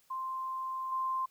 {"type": "tone with level steps", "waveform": "sine", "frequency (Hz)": 1046.5, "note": "C6", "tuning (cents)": 0, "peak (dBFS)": [-34, -30], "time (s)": [0.1, 1.26], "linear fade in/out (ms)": 10, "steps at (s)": 0.92, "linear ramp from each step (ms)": 2, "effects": ["white hiss -68 dBFS RMS until 1.3 s"]}